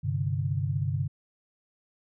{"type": "chord", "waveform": "sine", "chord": "G suspended fourth", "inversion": "none", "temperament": "just", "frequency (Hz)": [98, 130.67, 147], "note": ["G2", "C3", "D3"], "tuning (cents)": [0, -2, 2], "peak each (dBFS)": -30, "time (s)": [0.03, 1.08], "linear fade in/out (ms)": 20, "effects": []}